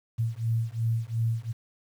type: beating tone pair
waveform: sine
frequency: 112.9 / 115.7 Hz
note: A2 / A#2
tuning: +45 / -13 cents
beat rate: 2.8 Hz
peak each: -28 dBFS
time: 0.18-1.53 s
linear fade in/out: 20 ms
effects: 9-bit